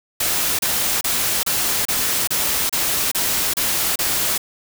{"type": "noise bursts", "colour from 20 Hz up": "white", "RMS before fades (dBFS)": -20, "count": 10, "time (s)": [0.2, 4.379], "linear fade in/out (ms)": 5, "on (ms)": 390, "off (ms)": 31, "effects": []}